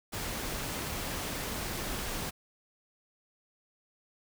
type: noise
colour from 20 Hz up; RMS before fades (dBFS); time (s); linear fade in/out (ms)
pink; -36; 0.12-2.31; 20
effects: none